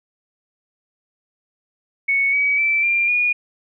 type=tone with pitch steps; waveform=sine; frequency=2217 / 2271 / 2327 / 2384 / 2443 Hz; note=C#7 / C#7 / D7 / D7 / D#7; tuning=0 / +41 / -17 / +25 / -32 cents; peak=-15 dBFS; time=2.08-3.33 s; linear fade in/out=10 ms; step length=250 ms; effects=none

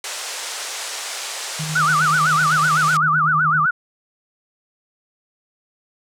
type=band-pass noise; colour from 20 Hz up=white; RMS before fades=-29 dBFS; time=0.04-2.97 s; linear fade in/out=2 ms; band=460 to 8500 Hz; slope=24 dB/octave
type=tone with tremolo; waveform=sine; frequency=155.7 Hz; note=D#3; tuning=2 cents sharp; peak=-23 dBFS; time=1.59-3.66 s; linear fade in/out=10 ms; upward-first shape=square; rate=9.7 Hz; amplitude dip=35%
type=tone with vibrato; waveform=sine; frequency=1321 Hz; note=E6; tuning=3 cents sharp; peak=-14 dBFS; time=1.75-3.71 s; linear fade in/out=10 ms; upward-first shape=sine; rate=7.9 Hz; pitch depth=230 cents each way
effects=none

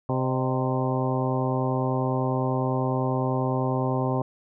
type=harmonic tone with a mistuned harmonic; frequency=130 Hz; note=C3; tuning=11 cents flat; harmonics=1 / 2 / 3 / 4 / 5 / 6 / 7 / 8; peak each=-26 / -29 / -31 / -32 / -33 / -34 / -34 / -35 dBFS; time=0.09-4.22 s; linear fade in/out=2 ms; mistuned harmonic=5; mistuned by=-72 cents; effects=none

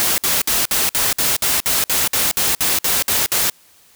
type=noise bursts; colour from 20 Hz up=white; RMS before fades=-17 dBFS; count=15; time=0-3.498 s; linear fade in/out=0 ms; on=180 ms; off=57 ms; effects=white hiss -51 dBFS RMS until 3.95 s

